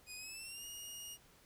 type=tone with pitch glide; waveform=15% pulse; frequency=2489 to 2859 Hz; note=D#7 to F7; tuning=0 to +40 cents; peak=-39 dBFS; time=0.06-1.18 s; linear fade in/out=50 ms; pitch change=+240 cents; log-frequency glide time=0.16-0.65 s; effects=pink hiss -65 dBFS RMS until 1.45 s